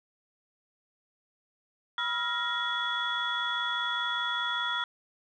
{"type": "tone cluster", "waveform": "sine", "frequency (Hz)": [970, 1292, 1397, 1879, 3383], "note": ["B5", "E6", "F6", "A#6", "G#7"], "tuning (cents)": [-31, -35, 0, 13, 31], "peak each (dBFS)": [-35, -38, -32, -36, -32], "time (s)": [1.98, 4.84], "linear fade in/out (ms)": 2, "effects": ["tanh soft clip ceiling -19 dBFS"]}